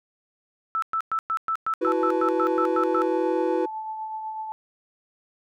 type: tone bursts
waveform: sine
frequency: 1318.5 Hz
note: E6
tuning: in tune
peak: -22 dBFS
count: 13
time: 0.75-3.019 s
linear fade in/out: 0 ms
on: 73 ms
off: 110 ms
type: chord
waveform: triangle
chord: E suspended second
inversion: none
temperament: just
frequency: 329.6 / 370.8 / 494.4 Hz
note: E4 / F#4 / B4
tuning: 0 / +4 / +2 cents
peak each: -24 dBFS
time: 1.81-3.66 s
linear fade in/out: 10 ms
type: tone with tremolo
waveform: sine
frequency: 873 Hz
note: A5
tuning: 14 cents flat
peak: -28 dBFS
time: 1.87-4.52 s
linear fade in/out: 0 ms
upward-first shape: triangle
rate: 8 Hz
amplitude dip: 40%
effects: none